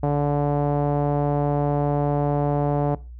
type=tone with low-pass filter; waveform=sawtooth; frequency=144.9 Hz; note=D3; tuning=23 cents flat; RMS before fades=-21 dBFS; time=0.03-2.95 s; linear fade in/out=5 ms; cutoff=720 Hz; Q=2.4; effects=noise-tail reverb RT60 0.3 s tail -20 dB re dry + added 60 Hz sine -36 dBFS peak until 3.19 s